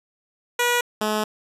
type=tone pair in turn; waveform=10% pulse; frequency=483.7 / 213.7 Hz; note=B4 / G#3; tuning=-36 / +50 cents; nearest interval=octave + major second; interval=1414 cents; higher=first; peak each=-10 / -13 dBFS; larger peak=first; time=0.59-0.81 / 1.01-1.24 s; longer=second; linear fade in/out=5 ms; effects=resampled to 32000 Hz